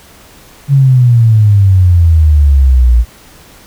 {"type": "exponential sweep", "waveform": "sine", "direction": "down", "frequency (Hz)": [141.8, 57], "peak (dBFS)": -3, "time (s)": [0.68, 3.05], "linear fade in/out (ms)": 50, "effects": ["pink hiss -39 dBFS RMS until 3.66 s"]}